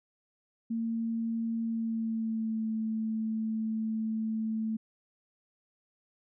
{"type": "tone with pitch glide", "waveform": "sine", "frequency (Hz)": [227.9, 220.6], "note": ["A#3", "A3"], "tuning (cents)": [-39, 5], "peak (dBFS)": -29, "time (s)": [0.7, 4.77], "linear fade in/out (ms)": 10, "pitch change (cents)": -56, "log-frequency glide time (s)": [1.62, 2.67], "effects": []}